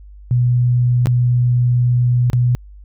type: tone with dropouts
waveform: sine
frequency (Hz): 122.7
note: B2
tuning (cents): -11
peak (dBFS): -11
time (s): 0.31-2.55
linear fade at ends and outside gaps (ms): 0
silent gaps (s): 1.058-1.07 / 2.3-2.332
effects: added 50 Hz sine -36 dBFS peak until 2.84 s